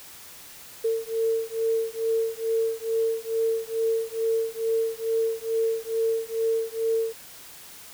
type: beating tone pair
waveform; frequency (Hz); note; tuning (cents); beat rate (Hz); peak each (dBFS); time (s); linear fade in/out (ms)
sine; 450.3 / 452.6; A4 / A4; +40 / +49; 2.3; -26; 0.84-7.13; 10
effects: white hiss -45 dBFS RMS until 7.93 s